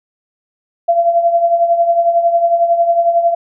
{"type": "tone with tremolo", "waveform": "sine", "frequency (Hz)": 682, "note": "F5", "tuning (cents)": -41, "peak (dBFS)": -6, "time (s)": [0.88, 3.35], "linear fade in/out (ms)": 10, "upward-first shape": "triangle", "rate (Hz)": 11, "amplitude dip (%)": 70, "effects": []}